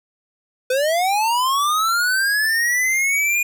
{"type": "linear sweep", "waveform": "square", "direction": "up", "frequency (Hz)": [496, 2446], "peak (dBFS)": -17, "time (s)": [0.7, 3.43], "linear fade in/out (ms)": 5, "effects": []}